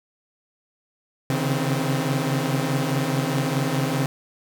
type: tone cluster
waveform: sawtooth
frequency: 135.1 / 139.9 / 158.4 / 259.4 Hz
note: C#3 / C#3 / D#3 / C4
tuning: -44 / +16 / +31 / -15 cents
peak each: -23 dBFS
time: 1.3-4.06 s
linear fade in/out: 0 ms
effects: none